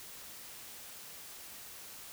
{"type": "silence", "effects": ["white hiss -49 dBFS RMS until 2.12 s"]}